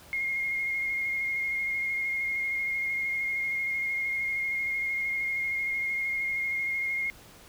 sine tone with vibrato, 2140 Hz, C7, 38 cents sharp, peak -27 dBFS, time 0.13-7.1 s, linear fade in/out 0 ms, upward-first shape square, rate 13 Hz, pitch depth 14 cents each way, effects pink hiss -52 dBFS RMS until 7.48 s

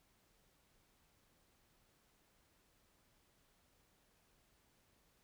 silence, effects pink hiss -74 dBFS RMS until 5.23 s

